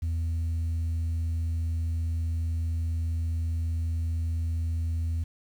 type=tone; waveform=sine; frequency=82.41 Hz; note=E2; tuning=in tune; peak=-23 dBFS; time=0.02-5.24 s; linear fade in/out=10 ms; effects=tanh soft clip ceiling -25 dBFS + 9-bit